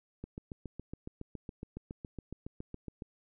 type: click train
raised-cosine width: 3 ms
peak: -28 dBFS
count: 21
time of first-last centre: 0.24-3.022 s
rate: 7.19 Hz
effects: none